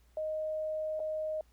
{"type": "tone with dropouts", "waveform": "sine", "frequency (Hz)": 622.3, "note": "D#5", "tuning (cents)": 0, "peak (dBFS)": -32, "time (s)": [0.17, 1.41], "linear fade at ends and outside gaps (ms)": 2, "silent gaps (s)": [0.995, 1.001], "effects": ["added 59 Hz sine -62 dBFS peak until 1.52 s", "pink hiss -71 dBFS RMS until 1.52 s"]}